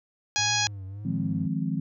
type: harmonic tone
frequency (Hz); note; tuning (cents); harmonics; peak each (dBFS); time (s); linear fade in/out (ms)
830.6; G#5; 0; 1 / 2 / 3 / 4 / 5 / 6 / 7 / 8; -31 / -31 / -31 / -31 / -31 / -31 / -31 / -31; 0.36-0.67; 0
type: tone with vibrato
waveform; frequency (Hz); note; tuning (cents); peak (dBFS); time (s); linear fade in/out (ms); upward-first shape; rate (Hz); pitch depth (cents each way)
triangle; 103.83; G#2; 0; -33; 0.38-1.47; 10; triangle; 1.6; 180
type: chord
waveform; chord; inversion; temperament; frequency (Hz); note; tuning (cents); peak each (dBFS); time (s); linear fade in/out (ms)
sine; F minor seventh; third; equal; 155.56 / 174.61 / 207.7 / 261.6; Eb3 / F3 / Ab3 / C4; 0 / 0 / 0 / 0; -30 / -30 / -32 / -32; 1.05-1.8; 5
effects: none